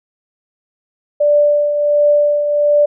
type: tone with tremolo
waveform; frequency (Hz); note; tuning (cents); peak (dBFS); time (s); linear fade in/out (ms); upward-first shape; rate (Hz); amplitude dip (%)
sine; 587.3; D5; 0; -7; 1.2-2.86; 10; triangle; 1.4; 55
effects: none